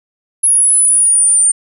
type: linear sweep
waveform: sine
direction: down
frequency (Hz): 10548 to 8940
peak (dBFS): -7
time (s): 0.43-1.52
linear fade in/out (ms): 10
effects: none